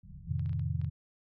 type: low-pass noise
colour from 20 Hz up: white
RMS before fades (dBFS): -49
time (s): 0.03-0.38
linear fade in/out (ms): 10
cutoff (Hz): 190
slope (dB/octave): 96
type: chord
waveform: sine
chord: F dominant seventh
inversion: none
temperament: equal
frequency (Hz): 87.31 / 110 / 130.81 / 155.56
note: F2 / A2 / C3 / Eb3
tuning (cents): 0 / 0 / 0 / 0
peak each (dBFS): -34 / -37 / -35 / -36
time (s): 0.27-0.9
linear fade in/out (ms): 20
type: clicks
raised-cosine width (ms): 0.3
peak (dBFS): -40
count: 7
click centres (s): 0.395 / 0.46 / 0.494 / 0.531 / 0.595 / 0.815 / 0.846
effects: none